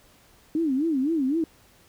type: tone with vibrato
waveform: sine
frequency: 293.7 Hz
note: D4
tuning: in tune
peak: -21 dBFS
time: 0.55-1.44 s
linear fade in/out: 2 ms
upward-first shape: sine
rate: 3.9 Hz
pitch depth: 230 cents each way
effects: pink hiss -57 dBFS RMS until 1.88 s